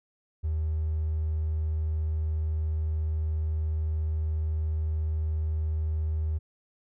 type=tone with hard clipping; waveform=triangle; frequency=78.5 Hz; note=D#2; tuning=16 cents sharp; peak=-26 dBFS; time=0.43-6.39 s; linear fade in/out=20 ms; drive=4 dB; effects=none